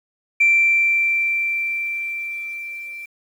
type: tone with level ramp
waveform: sine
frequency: 2349 Hz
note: D7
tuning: in tune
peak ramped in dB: -10 to -31 dBFS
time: 0.4-3.06 s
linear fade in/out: 10 ms
effects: tanh soft clip ceiling -7 dBFS + 8-bit